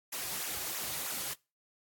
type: noise with flanger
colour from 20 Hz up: white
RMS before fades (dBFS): -37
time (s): 0.12-1.34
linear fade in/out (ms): 10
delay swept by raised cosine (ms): 0.21 to 4.61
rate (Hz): 3.1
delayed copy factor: -0.8
effects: noise-tail reverb RT60 0.3 s tail -25 dB re dry + AAC 64 kbps